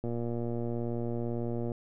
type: click train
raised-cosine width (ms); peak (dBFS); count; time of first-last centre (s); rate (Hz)
2; -22; 199; 0.04-1.718; 118
effects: none